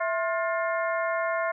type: harmonic tone with a mistuned harmonic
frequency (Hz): 353.9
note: F4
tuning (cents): +23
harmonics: 2 / 3 / 4 / 5 / 6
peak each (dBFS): -27 / -31 / -33 / -35 / -37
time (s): 0-1.52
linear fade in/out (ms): 10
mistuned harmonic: 2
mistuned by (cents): -120
effects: none